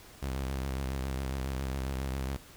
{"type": "tone with vibrato", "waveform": "sawtooth", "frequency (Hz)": 66.5, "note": "C2", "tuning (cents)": 29, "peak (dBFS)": -28, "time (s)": [0.22, 2.37], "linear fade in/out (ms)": 10, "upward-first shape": "triangle", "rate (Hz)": 7.3, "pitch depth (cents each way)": 76, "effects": ["pink hiss -53 dBFS RMS until 2.56 s"]}